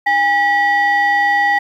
sine tone pair together, 813 / 1935.4 Hz, G#5 / B6, -37 / -36 cents, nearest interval octave + minor third, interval 1501 cents, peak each -12 dBFS, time 0.06-1.59 s, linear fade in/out 10 ms, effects tanh soft clip ceiling -8 dBFS + 8-bit

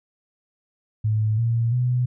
sine tone with pitch steps, 108.2 / 115.97 / 124.29 Hz, A2 / A#2 / B2, -29 / -9 / +11 cents, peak -18 dBFS, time 1.04-2.06 s, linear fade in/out 10 ms, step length 340 ms, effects none

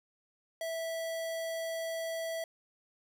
square tone, 656 Hz, E5, 9 cents flat, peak -35 dBFS, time 0.61-2.44 s, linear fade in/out 2 ms, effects none

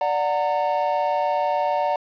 triangle chord, D augmented, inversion none, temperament just, 587.3 / 734.2 / 917.7 Hz, D5 / F#5 / A#5, 0 / -14 / -27 cents, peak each -22 dBFS, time 0.01-1.96 s, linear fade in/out 2 ms, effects resampled to 11025 Hz + 8-bit

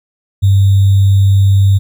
sine tone with sample-and-hold, 98 Hz, G2, in tune, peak -5 dBFS, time 0.42-1.79 s, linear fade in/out 20 ms, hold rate 3675 Hz, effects none

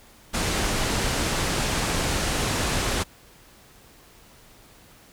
pink low-pass noise, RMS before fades -25 dBFS, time 0.33-3.04 s, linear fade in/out 20 ms, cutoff 10000 Hz, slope 24 dB/octave, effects pink hiss -52 dBFS RMS until 5.12 s

